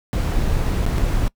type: noise with dropouts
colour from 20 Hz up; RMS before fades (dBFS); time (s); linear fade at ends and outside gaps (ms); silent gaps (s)
brown; -19; 0.13-1.28; 0; 0.854-0.864 / 0.978-0.982
effects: noise-tail reverb RT60 0.1 s tail -23 dB re dry